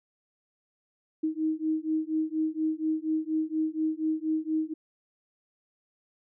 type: beating tone pair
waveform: sine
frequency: 312.5 / 316.7 Hz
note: D#4 / D#4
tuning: +8 / +31 cents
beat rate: 4.2 Hz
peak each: -29 dBFS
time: 1.23-4.74 s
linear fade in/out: 10 ms
effects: none